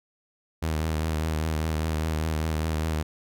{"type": "tone with vibrato", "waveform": "sawtooth", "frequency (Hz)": 78.8, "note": "D#2", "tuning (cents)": 23, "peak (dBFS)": -21, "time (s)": [0.62, 3.03], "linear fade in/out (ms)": 10, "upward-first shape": "triangle", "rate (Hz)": 5, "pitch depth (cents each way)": 47, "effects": []}